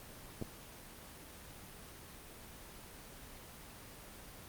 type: clicks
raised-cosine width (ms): 2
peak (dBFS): -29 / -25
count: 2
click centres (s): 0.415 / 0.424
effects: pink hiss -52 dBFS RMS until 4.48 s + Opus 24 kbps